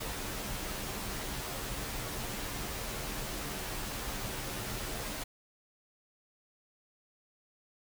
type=noise with comb filter; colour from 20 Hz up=pink; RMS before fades=-38 dBFS; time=0-5.24 s; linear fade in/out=10 ms; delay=12 ms; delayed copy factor=-0.55; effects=none